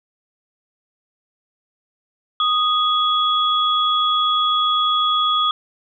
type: tone pair together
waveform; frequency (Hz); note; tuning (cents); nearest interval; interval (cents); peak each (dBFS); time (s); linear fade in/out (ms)
sine; 1242 / 3357; D#6 / G#7; -3 / +18; octave + perfect fourth; 1721; -17 / -19; 2.4-5.51; 2
effects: none